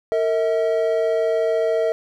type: tone pair together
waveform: triangle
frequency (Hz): 456.7 / 642.5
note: A#4 / E5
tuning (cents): -36 / -45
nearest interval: tritone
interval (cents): 591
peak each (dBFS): -18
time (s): 0.12-1.92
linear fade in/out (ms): 0
effects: none